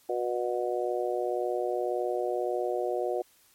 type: harmonic tone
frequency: 121.8 Hz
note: B2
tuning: 24 cents flat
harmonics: 3 / 4 / 5 / 6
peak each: -31 / -32 / -33 / -34 dBFS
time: 0.09-3.22 s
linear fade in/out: 5 ms
effects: white hiss -62 dBFS RMS until 3.54 s + MP3 64 kbps